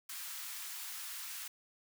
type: high-pass noise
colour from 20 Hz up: white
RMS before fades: -44 dBFS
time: 0.09-1.48 s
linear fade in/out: 5 ms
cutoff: 1000 Hz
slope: 24 dB/octave
effects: none